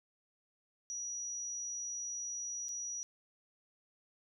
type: tone with dropouts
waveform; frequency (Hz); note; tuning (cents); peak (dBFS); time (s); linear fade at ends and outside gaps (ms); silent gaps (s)
sine; 5820; F#8; -29; -38; 0.9-3.03; 0; 2.684-2.69
effects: none